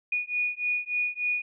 sine beating tone pair, 2457 / 2460.4 Hz, D#7 / D#7, -22 / -20 cents, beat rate 3.4 Hz, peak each -29 dBFS, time 0.12-1.42 s, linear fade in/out 5 ms, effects none

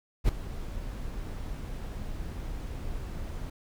brown noise with ADSR envelope, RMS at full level -21 dBFS, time 0.24-3.5 s, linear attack 48 ms, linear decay 5 ms, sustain -15 dB, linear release 5 ms, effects none

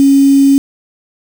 sine tone with quantisation, 275.8 Hz, C#4, 9 cents flat, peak -4 dBFS, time 0-0.58 s, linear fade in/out 0 ms, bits 4, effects none

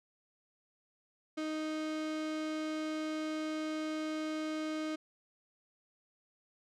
35% pulse tone, 311.1 Hz, D#4, in tune, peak -33 dBFS, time 1.37-4.96 s, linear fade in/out 10 ms, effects low-pass 6000 Hz 12 dB/octave

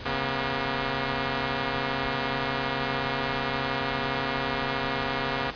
5% pulse tone pair together, 135.09 / 240.7 Hz, C#3 / B3, -44 / -44 cents, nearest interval minor seventh, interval 1000 cents, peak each -18 dBFS, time 0.05-5.51 s, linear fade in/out 10 ms, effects pink hiss -39 dBFS RMS until 5.55 s + resampled to 11025 Hz

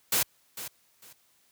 white noise with echo, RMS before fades -25 dBFS, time 0.12-0.23 s, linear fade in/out 5 ms, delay 450 ms, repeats 2, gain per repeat -13 dB, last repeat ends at 1.13 s, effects white hiss -66 dBFS RMS until 1.51 s + high-pass 60 Hz 12 dB/octave

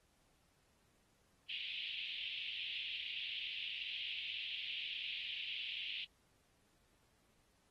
pink band-pass noise, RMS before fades -44 dBFS, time 1.49-6.05 s, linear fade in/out 10 ms, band 2600 to 3400 Hz, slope 48 dB/octave, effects pink hiss -75 dBFS RMS until 7.7 s + AAC 32 kbps

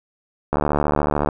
click train, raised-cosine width 1 ms, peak -5 dBFS, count 57, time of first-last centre 0.53-1.288 s, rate 73.9 Hz, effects none

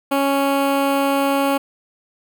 15% pulse tone with notch filter, 277.2 Hz, C#4, in tune, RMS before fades -18 dBFS, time 0.11-1.58 s, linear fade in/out 10 ms, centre 5700 Hz, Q 0.84, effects none

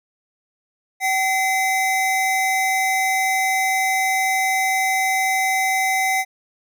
square tone pair together, 764 / 2051 Hz, G5 / C7, -45 / -35 cents, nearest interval octave + perfect fourth, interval 1710 cents, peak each -21 dBFS, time 1-6.25 s, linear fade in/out 50 ms, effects none

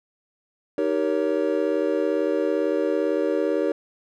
triangle chord, Eb dominant seventh, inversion none, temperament just, 311.1 / 388.9 / 466.7 / 560 Hz, Eb4 / G4 / Bb4 / Db5, 0 / -14 / +2 / +18 cents, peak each -24 dBFS, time 0.78-3.72 s, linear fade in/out 2 ms, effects none

